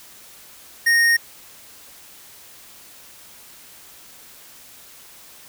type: tone with hard clipping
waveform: sine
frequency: 1856 Hz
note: A#6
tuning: 8 cents flat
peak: -15 dBFS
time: 0.86-1.17 s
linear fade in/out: 10 ms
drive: 14 dB
effects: white hiss -45 dBFS RMS until 5.48 s